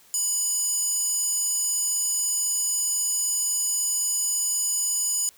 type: tone with high-pass filter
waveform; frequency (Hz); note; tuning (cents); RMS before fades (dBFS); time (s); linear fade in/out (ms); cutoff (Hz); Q
square; 987.8; B5; 0; -25; 0.14-5.29; 0; 7400; 6.6
effects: white hiss -55 dBFS RMS until 5.37 s